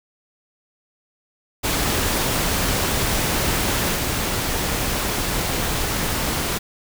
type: noise with level steps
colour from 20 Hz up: pink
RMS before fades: -21 / -23 dBFS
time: 1.63-6.59 s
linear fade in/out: 20 ms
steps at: 3.95 s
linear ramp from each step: 10 ms
effects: none